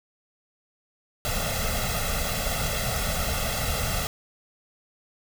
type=noise with comb filter; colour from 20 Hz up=pink; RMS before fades=-27 dBFS; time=1.25-4.07 s; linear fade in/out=0 ms; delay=1.5 ms; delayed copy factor=+0.95; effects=none